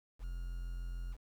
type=tone with quantisation; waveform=triangle; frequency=43.38 Hz; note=F1; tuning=11 cents flat; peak=-36 dBFS; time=0.19-1.17 s; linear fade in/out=50 ms; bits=10; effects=none